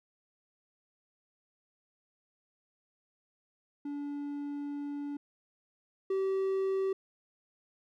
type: tone pair in turn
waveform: triangle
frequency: 287.6 / 384.8 Hz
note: D4 / G4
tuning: -36 / -32 cents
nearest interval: perfect fourth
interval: 504 cents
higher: second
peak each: -33 / -26 dBFS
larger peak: second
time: 3.85-5.17 / 6.1-6.93 s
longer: first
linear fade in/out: 5 ms
effects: none